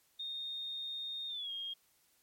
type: tone with pitch glide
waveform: sine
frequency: 3681 to 3242 Hz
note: A#7 to G#7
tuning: -23 to -42 cents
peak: -38 dBFS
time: 0.19-1.74 s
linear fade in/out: 10 ms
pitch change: -219 cents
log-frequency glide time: 1.28-1.51 s
effects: white hiss -71 dBFS RMS until 2.22 s + MP3 64 kbps